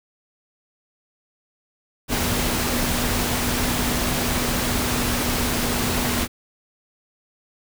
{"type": "tone in noise", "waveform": "sine", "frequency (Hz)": 243.3, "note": "B3", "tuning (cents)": -26, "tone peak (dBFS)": -28, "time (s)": [2.08, 6.28], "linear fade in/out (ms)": 50, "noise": "pink", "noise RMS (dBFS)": -23, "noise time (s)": [2.08, 6.28], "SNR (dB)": -8, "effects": []}